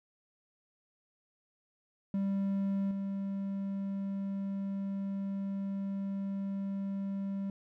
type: tone with level steps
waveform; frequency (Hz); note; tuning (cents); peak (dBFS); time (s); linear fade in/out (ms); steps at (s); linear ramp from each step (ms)
triangle; 196.4; G3; +4; -27 / -31; 2.14-7.5; 2; 2.91; 2
effects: none